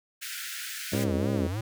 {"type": "high-pass noise", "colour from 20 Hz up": "pink", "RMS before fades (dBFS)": -37, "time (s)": [0.21, 1.05], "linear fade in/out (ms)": 20, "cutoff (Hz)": 1400, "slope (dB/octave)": 96}
{"type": "harmonic tone", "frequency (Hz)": 67.9, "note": "C#2", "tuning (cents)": -35, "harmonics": [3, 4, 5, 6, 7, 8, 9], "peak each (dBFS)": [-30, -32, -34, -36, -37, -38, -39], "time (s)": [0.92, 1.47], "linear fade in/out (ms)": 5}
{"type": "tone with vibrato", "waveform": "square", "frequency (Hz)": 98.3, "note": "G2", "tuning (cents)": 5, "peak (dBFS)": -30, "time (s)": [0.93, 1.61], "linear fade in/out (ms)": 5, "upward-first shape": "sine", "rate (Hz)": 3.3, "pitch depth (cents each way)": 250}
{"effects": []}